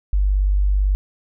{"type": "tone", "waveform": "sine", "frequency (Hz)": 49, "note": "G1", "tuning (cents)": 0, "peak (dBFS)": -14, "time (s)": [0.13, 0.95], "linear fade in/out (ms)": 0, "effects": []}